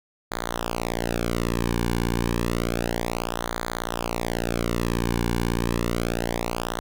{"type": "tone with flanger", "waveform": "sawtooth", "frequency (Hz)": 58.27, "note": "A#1", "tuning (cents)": 0, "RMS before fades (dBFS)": -26, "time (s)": [0.31, 6.8], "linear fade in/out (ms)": 10, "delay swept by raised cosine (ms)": [0.36, 1.56], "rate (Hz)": 0.3, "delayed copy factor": -0.95, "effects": []}